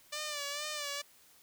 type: tone with vibrato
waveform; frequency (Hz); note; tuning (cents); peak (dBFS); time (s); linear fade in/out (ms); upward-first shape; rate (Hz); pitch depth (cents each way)
5% pulse; 587.3; D5; 0; -25; 0.12-1.02; 10; sine; 2.2; 62
effects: white hiss -62 dBFS RMS until 1.42 s